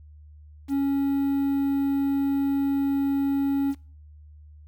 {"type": "tone with quantisation", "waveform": "triangle", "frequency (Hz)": 277.2, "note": "C#4", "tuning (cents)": 0, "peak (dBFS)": -19, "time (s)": [0.68, 3.75], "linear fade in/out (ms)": 50, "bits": 8, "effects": ["noise-tail reverb RT60 0.4 s tail -22 dB re dry", "added 75 Hz sine -45 dBFS peak until 4.67 s"]}